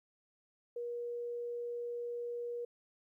sine tone, 477.8 Hz, A#4, 43 cents sharp, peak -37 dBFS, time 0.76-2.65 s, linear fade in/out 5 ms, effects 13-bit

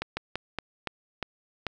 slowing click train, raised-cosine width 0.3 ms, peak -14 dBFS, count 7, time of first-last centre 0.02-1.667 s, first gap 150 ms, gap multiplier 1.24, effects none

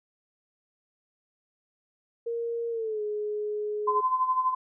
sine tone with pitch glide, 466.2 to 420.2 Hz, A#4 to G#4, 0 to +20 cents, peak -28 dBFS, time 2.26-4.01 s, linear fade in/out 10 ms, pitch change -180 cents, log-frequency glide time 2.7-3.02 s
sine tone with tremolo, 1027 Hz, C6, 33 cents flat, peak -20 dBFS, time 3.87-4.55 s, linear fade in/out 10 ms, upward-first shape sine, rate 12 Hz, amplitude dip 65%
effects none

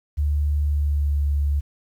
sine tone with pitch glide, 73.42 to 71.87 Hz, D2 to D2, 0 to -37 cents, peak -18 dBFS, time 0.17-1.61 s, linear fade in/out 20 ms, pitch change -37 cents, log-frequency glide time 0.61-1.24 s, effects 9-bit

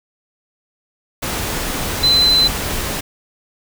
sine tone in noise, 4044 Hz, B7, 40 cents sharp, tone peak -10 dBFS, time 2.03-2.48 s, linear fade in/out 10 ms, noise pink, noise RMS -22 dBFS, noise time 1.22-3.01 s, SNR +9 dB, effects none

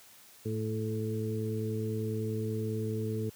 harmonic tone with a mistuned harmonic, 110.2 Hz, A2, 3 cents sharp, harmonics 1 / 2 / 3 / 4, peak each -33 / -37 / -41 / -36 dBFS, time 0.45-3.3 s, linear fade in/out 10 ms, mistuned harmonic 4, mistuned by -21 cents, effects white hiss -56 dBFS RMS until 3.35 s + high-pass 60 Hz 12 dB/octave

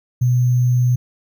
sine tone with sample-and-hold, 123.47 Hz, B2, in tune, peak -12 dBFS, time 0.21-0.96 s, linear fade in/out 10 ms, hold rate 6300 Hz, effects none

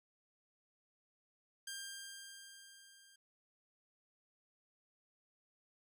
10% pulse tone with level ramp, 1596 Hz, G6, 31 cents sharp, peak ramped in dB -34 to -54 dBFS, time 1.67-3.16 s, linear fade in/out 5 ms, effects none

